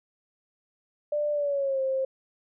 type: tone with pitch glide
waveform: sine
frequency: 592 to 530.5 Hz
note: D5 to C5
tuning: +14 to +24 cents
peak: -24 dBFS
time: 1.12-2.05 s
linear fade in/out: 5 ms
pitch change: -190 cents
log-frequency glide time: 1.32-1.81 s
effects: none